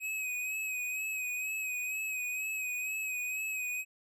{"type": "tone with vibrato", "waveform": "square", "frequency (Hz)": 2530, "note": "D#7", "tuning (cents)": 28, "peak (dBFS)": -34, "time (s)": [0, 3.85], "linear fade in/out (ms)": 50, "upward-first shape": "sine", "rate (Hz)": 2.1, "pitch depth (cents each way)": 41, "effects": []}